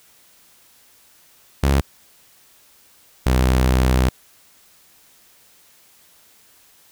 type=tone pair in turn; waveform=sawtooth; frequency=69 / 63.67 Hz; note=C#2 / C2; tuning=-7 / -47 cents; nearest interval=minor second; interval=140 cents; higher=first; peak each=-10 dBFS; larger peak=neither; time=1.63-1.81 / 3.26-4.09 s; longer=second; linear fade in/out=5 ms; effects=white hiss -53 dBFS RMS until 6.91 s

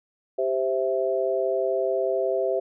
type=chord; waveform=sine; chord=C major; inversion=second; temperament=equal; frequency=392 / 523.3 / 659.3 Hz; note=G4 / C5 / E5; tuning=0 / 0 / 0 cents; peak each=-26 dBFS; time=0.38-2.6 s; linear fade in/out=10 ms; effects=none

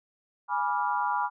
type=chord; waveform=sine; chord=G# diminished seventh; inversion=none; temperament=equal with one note detuned; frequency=830.6 / 978.7 / 1174.7 / 1396.9 Hz; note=G#5 / B5 / D6 / F6; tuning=0 / -16 / 0 / 0 cents; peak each=-30 / -28 / -33 / -34 dBFS; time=0.48-1.3 s; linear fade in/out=50 ms; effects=none

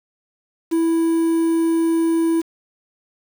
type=tone with quantisation; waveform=triangle; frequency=329.6 Hz; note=E4; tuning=in tune; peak=-13 dBFS; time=0.71-2.42 s; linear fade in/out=20 ms; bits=6; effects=none

